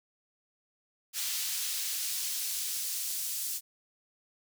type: noise with high-pass filter sweep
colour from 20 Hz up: pink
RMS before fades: -34 dBFS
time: 1.13-3.61 s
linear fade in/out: 50 ms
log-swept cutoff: 3500 to 6400 Hz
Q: 0.73
effects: none